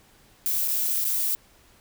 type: noise with dropouts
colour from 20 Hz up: violet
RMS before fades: -25 dBFS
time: 0.46-1.35 s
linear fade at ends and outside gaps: 0 ms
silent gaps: 0.676-0.681 / 1.044-1.05 s
effects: pink hiss -57 dBFS RMS until 1.8 s